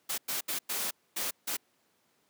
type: noise bursts at uneven times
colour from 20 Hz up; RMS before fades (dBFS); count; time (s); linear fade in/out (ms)
white; -33; 6; 0.09-0.18 / 0.28-0.41 / 0.48-0.59 / 0.69-0.91 / 1.16-1.31 / 1.47-1.57; 10
effects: pink hiss -71 dBFS RMS until 2.29 s + high-pass 200 Hz 12 dB/octave